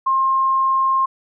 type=tone; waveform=sine; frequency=1064 Hz; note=C6; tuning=29 cents sharp; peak=-14 dBFS; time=0.06-1.06 s; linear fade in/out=10 ms; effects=none

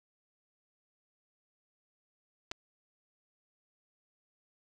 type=clicks; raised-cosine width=0.2 ms; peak=-21 dBFS; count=2; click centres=2.514 / 2.517 s; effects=none

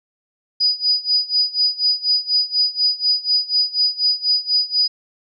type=tone with tremolo; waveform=sine; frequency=4940 Hz; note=D#8; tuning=13 cents flat; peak=-12 dBFS; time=0.6-4.88 s; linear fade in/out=10 ms; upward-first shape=sine; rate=4.1 Hz; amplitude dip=90%; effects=none

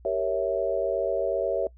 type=chord; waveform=sine; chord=G diminished seventh; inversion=none; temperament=equal with one note detuned; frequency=392 / 466.2 / 554.4 / 656.6 Hz; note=G4 / Bb4 / Db5 / Fb5; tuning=0 / 0 / 0 / -7 cents; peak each=-31 / -30 / -27 / -28 dBFS; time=0.05-1.67 s; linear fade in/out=2 ms; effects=noise-tail reverb RT60 0.1 s tail -22 dB re dry + added 60 Hz sine -48 dBFS peak until 1.77 s

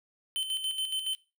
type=tone with tremolo; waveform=square; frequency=3070 Hz; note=G7; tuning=37 cents flat; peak=-29 dBFS; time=0.36-1.15 s; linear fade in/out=0 ms; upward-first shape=square; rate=7.1 Hz; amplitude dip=55%; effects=noise-tail reverb RT60 0.3 s tail -20 dB re dry

